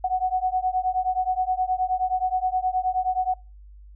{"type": "beating tone pair", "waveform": "sine", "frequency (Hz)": [737, 746.5], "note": ["F#5", "F#5"], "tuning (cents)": [-7, 15], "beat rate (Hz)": 9.5, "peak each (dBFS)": -24, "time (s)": [0.04, 3.34], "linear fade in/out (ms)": 5, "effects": ["noise-tail reverb RT60 0.3 s tail -25 dB re dry", "added 50 Hz sine -43 dBFS peak until 3.95 s"]}